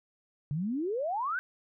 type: exponential sweep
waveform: sine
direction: up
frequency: 137.3 to 1574 Hz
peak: -29 dBFS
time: 0.51-1.39 s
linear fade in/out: 0 ms
effects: none